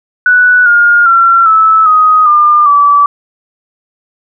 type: tone with pitch steps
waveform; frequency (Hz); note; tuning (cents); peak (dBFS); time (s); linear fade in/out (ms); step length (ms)
sine; 1480 / 1419.7 / 1361.9 / 1306.4 / 1253.2 / 1202.1 / 1153.2; F#6 / F6 / F6 / E6 / D#6 / D6 / D6; 0 / +28 / -44 / -16 / +12 / +40 / -32; -3; 0.26-3.06; 2; 400
effects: none